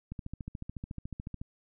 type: click train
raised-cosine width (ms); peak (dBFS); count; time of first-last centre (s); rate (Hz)
5; -26; 19; 0.12-1.415; 13.9
effects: none